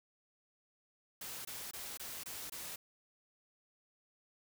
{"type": "noise bursts", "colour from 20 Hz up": "white", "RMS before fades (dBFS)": -45, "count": 6, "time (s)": [1.21, 2.76], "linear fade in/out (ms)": 5, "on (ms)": 240, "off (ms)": 22, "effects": []}